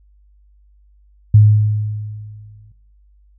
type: tone with exponential decay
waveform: sine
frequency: 106 Hz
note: G#2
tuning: 36 cents sharp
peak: -3 dBFS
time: 1.34-2.72 s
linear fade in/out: 5 ms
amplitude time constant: 300 ms
effects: noise-tail reverb RT60 0.9 s tail -23 dB re dry + added 50 Hz sine -48 dBFS peak until 3.38 s